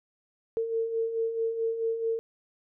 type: beating tone pair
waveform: sine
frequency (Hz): 450 / 454.6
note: A4 / A#4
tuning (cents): +39 / -43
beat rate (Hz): 4.6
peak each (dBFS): -35 / -27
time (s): 0.57-2.19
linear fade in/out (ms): 0
effects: none